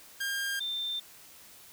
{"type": "tone pair in turn", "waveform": ["sawtooth", "sine"], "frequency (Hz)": [1607, 3581], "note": ["G6", "A7"], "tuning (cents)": [43, 30], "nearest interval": "octave + major second", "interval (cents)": 1387, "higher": "second", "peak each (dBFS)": [-27, -31], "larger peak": "first", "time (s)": [[0.2, 0.6], [0.6, 1]], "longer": "neither", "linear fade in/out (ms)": 10, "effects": ["white hiss -53 dBFS RMS until 1.72 s"]}